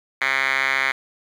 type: tone with band-pass filter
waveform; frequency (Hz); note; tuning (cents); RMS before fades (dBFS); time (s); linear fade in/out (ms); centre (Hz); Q
5% pulse; 134.2; C3; +44; -21; 0.21-0.92; 5; 2200; 5.8
effects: 8-bit